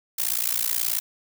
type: noise with amplitude modulation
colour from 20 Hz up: blue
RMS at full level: -21 dBFS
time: 0.18-1 s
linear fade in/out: 10 ms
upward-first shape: sine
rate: 58.6 Hz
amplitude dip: 100%
effects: none